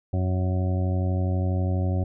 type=harmonic tone; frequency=92.2 Hz; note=F#2; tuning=6 cents flat; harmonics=1 / 2 / 3 / 4 / 6 / 7 / 8; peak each=-22 / -31 / -34 / -37 / -37 / -40 / -40 dBFS; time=0.13-2.04 s; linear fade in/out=5 ms; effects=none